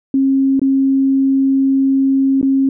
sine tone with dropouts, 270 Hz, C#4, 45 cents flat, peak -10 dBFS, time 0.14-2.69 s, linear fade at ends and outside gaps 2 ms, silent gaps 0.595-0.616 / 2.414-2.428 s, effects none

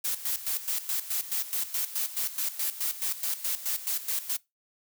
blue noise with tremolo, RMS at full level -29 dBFS, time 0.04-4.37 s, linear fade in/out 10 ms, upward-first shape square, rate 4.7 Hz, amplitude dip 75%, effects noise-tail reverb RT60 0.2 s tail -22 dB re dry

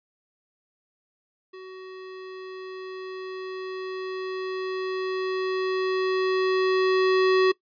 square tone with level ramp, 375 Hz, F#4, 23 cents sharp, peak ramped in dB -40 to -17 dBFS, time 1.53-7.52 s, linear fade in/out 10 ms, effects noise-tail reverb RT60 0.1 s tail -20 dB re dry + resampled to 11025 Hz

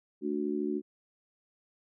sine chord, D major, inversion second, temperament just, 220.2 / 293.7 / 367.1 Hz, A3 / D4 / F#4, +2 / 0 / -14 cents, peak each -35 / -33 / -33 dBFS, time 0.21-0.82 s, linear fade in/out 50 ms, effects none

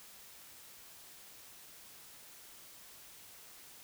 silence, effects white hiss -55 dBFS RMS until 3.83 s

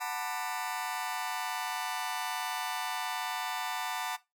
sawtooth chord, B minor seventh, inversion second, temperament just, 740.8 / 889 / 987.8 / 1185.3 Hz, F#5 / A5 / B5 / D6, +2 / +18 / 0 / +16 cents, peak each -34 / -34 / -36 / -37 dBFS, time 0-4.17 s, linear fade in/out 20 ms, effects noise-tail reverb RT60 0.2 s tail -17 dB re dry

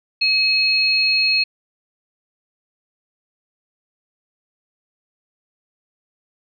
sine tone pair together, 2552 / 4292 Hz, D#7 / C8, +43 / +43 cents, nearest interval major sixth, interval 900 cents, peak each -17 dBFS, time 0.21-1.44 s, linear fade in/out 10 ms, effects none

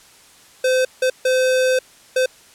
square tone bursts at uneven times, 514 Hz, C5, 31 cents flat, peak -15 dBFS, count 4, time 0.64-0.85 / 1.02-1.1 / 1.25-1.79 / 2.16-2.26 s, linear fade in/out 5 ms, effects white hiss -48 dBFS RMS until 2.54 s + low-pass 10000 Hz 12 dB/octave

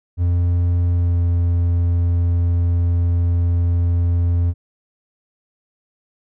triangle tone with pitch glide, 87.31 to 86.41 Hz, F2 to F2, 0 to -18 cents, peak -12 dBFS, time 0.17-4.54 s, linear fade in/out 50 ms, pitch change -18 cents, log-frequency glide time 0.91-1.19 s, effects none

